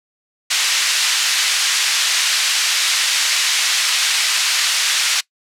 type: band-pass noise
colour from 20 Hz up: white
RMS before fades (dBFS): -17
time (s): 0.5-5.21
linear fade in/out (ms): 10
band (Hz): 1800 to 5500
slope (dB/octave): 12
effects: noise-tail reverb RT60 0.1 s tail -22 dB re dry + low-pass 12000 Hz 12 dB/octave